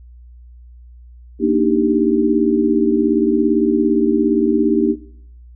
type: chord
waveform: sine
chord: Eb major seventh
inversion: second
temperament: equal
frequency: 233.1 / 293.7 / 311.1 / 392 Hz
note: Bb3 / D4 / Eb4 / G4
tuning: 0 / 0 / 0 / 0 cents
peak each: -18 dBFS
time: 1.39-4.96 s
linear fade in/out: 50 ms
effects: noise-tail reverb RT60 0.7 s tail -20 dB re dry + added 60 Hz sine -38 dBFS peak until 5.55 s